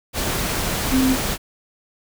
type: tone in noise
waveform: sine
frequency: 261.6 Hz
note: C4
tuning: in tune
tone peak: -15 dBFS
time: 0.9-1.17 s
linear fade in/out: 50 ms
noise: pink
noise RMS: -23 dBFS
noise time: 0.13-1.38 s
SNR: +5 dB
effects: none